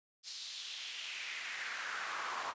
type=noise with high-pass filter sweep; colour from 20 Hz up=brown; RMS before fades=-42 dBFS; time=0.23-2.54 s; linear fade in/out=50 ms; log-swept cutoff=4700 to 990 Hz; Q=2.6; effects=resampled to 16000 Hz